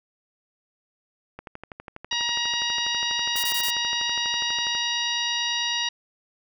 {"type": "click train", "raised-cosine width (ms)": 0.5, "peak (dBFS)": -22, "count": 42, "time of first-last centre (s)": [1.39, 4.751], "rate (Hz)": 12.2}
{"type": "harmonic tone", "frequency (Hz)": 949, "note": "A#5", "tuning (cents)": 31, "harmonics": [1, 2, 3, 4, 5, 6], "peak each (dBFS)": [-34, -31, -28, -28, -34, -34], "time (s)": [2.11, 5.89], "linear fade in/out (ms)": 5}
{"type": "noise bursts", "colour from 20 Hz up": "blue", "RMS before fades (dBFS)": -29, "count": 4, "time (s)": [3.36, 3.704], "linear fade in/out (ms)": 2, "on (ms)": 71, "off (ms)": 20}
{"effects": []}